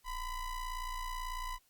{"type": "ring-modulated tone", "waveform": "square", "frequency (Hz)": 493.9, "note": "B4", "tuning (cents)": 0, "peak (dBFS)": -35, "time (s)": [0.04, 1.59], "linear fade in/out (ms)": 50, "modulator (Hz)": 523, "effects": ["white hiss -71 dBFS RMS until 1.69 s", "Opus 48 kbps"]}